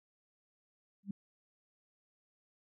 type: tone with exponential growth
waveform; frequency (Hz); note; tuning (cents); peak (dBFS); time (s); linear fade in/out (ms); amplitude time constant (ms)
sine; 198.3; G3; +20; -32; 1.03-1.11; 5; 16
effects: none